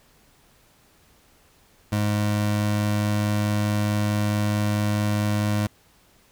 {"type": "tone", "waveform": "25% pulse", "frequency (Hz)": 104.6, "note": "G#2", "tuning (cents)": 13, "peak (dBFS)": -17, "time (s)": [1.92, 5.67], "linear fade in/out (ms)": 5, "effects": ["pink hiss -58 dBFS RMS until 6.31 s"]}